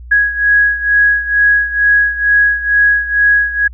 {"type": "beating tone pair", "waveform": "sine", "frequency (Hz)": [1661.2, 1663.4], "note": ["G#6", "G#6"], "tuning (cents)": [0, 2], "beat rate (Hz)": 2.2, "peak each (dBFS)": [-10, -14], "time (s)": [0.11, 3.68], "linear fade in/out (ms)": 10, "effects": ["added 60 Hz sine -29 dBFS peak until 3.73 s"]}